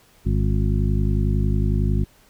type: harmonic tone with a mistuned harmonic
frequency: 51 Hz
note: G#1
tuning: 31 cents flat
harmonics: 1 / 2 / 3 / 4 / 5 / 7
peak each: -20 / -22 / -26 / -27 / -32 / -33 dBFS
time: 0.25-2.05 s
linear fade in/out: 20 ms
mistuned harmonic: 5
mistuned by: +67 cents
effects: pink hiss -55 dBFS RMS until 2.29 s